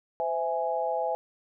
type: chord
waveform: sine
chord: C augmented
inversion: none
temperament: equal with one note detuned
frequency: 513.1 / 659.3 / 830.6 Hz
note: C5 / E5 / G#5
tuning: -34 / 0 / 0 cents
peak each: -31 / -30 / -30 dBFS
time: 0.2-1.15 s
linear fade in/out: 0 ms
effects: none